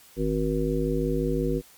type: harmonic tone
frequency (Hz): 52.8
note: G#1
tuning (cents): +29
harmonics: 1 / 3 / 5 / 7 / 9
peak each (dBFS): -29 / -29 / -29 / -29 / -29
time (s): 0.16-1.62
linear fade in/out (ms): 50
effects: white hiss -53 dBFS RMS until 1.77 s + MP3 96 kbps